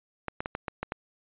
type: clicks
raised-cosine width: 0.5 ms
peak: -16 dBFS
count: 7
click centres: 0.283 / 0.405 / 0.459 / 0.551 / 0.682 / 0.83 / 0.921 s
effects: resampled to 8000 Hz